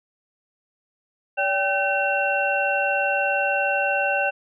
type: tone cluster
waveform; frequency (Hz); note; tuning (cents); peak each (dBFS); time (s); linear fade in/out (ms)
sine; 572 / 785 / 1529 / 2723; D5 / G5 / G6 / F7; -46 / +2 / -44 / -44; -25; 1.37-4.31; 20
effects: none